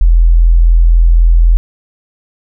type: tone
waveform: sine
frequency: 41.93 Hz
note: E1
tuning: 30 cents sharp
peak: -3 dBFS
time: 0.01-1.57 s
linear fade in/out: 0 ms
effects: none